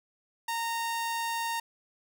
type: tone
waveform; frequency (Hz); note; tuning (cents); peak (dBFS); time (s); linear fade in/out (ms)
sawtooth; 923; A#5; -17; -26; 0.48-1.6; 5
effects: none